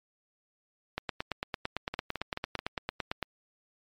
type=two click trains; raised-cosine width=0.3 ms; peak=-15 / -18 dBFS; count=21 / 4; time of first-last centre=0.98-3.227 / 1.94-2.591 s; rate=8.9 / 4.61 Hz; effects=MP3 64 kbps